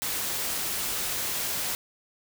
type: noise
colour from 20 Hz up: white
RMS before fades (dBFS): -30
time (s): 0.02-1.75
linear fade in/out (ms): 0
effects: none